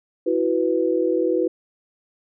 sine chord, E suspended second, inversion none, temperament equal, 329.6 / 370 / 493.9 Hz, E4 / F#4 / B4, 0 / 0 / 0 cents, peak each -22 dBFS, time 0.26-1.48 s, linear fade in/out 10 ms, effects none

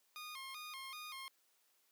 15% pulse tone with vibrato, 1146 Hz, D6, 43 cents flat, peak -40 dBFS, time 0.16-1.28 s, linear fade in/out 0 ms, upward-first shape square, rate 2.6 Hz, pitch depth 120 cents each way, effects white hiss -75 dBFS RMS until 1.91 s + high-pass 300 Hz 12 dB/octave

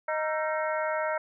harmonic tone with a mistuned harmonic, 311.1 Hz, D#4, in tune, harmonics 2 / 3 / 4 / 5 / 6 / 7, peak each -29 / -33 / -35 / -37 / -39 / -40 dBFS, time 0.08-1.18 s, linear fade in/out 5 ms, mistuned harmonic 4, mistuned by +140 cents, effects none

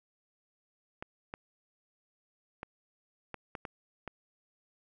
clicks, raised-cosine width 0.5 ms, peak -24 dBFS, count 7, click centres 1.025 / 1.339 / 2.631 / 3.343 / 3.552 / 3.652 / 4.077 s, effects none

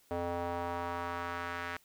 square tone with band-pass filter sweep, 86.7 Hz, F2, 12 cents flat, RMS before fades -37 dBFS, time 0.11-1.77 s, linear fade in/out 0 ms, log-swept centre 610 to 1700 Hz, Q 1.7, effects white hiss -66 dBFS RMS until 1.84 s

